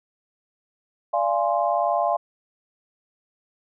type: chord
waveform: sine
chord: D half-diminished seventh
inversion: none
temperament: equal with one note detuned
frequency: 587.3 / 687.3 / 830.6 / 1046.5 Hz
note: D5 / F5 / Ab5 / C6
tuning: 0 / -28 / 0 / 0 cents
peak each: -26 / -22 / -26 / -27 dBFS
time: 1.13-2.17 s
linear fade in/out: 10 ms
effects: none